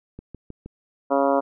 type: click train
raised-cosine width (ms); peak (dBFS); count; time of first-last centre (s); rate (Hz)
3; -24; 4; 0.19-0.66; 6.38
type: harmonic tone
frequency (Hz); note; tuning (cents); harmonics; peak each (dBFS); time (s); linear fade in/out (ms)
138.59; C#3; 0; 2 / 3 / 4 / 5 / 6 / 7 / 8 / 9 / 10; -24 / -27 / -21 / -24 / -32 / -26 / -32 / -33 / -36; 1.1-1.41; 20
effects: none